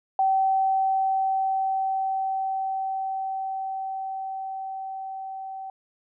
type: tone with level ramp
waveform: sine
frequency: 769 Hz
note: G5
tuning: 33 cents flat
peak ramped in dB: -18 to -33 dBFS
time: 0.19-5.7 s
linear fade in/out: 2 ms
effects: none